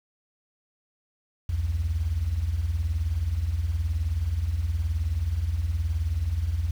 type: beating tone pair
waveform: sine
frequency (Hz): 65.6 / 84.6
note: C2 / E2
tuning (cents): +5 / +45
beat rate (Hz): 19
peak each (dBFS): -28 / -24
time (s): 1.49-6.71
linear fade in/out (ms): 5
effects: tanh soft clip ceiling -18 dBFS + 8-bit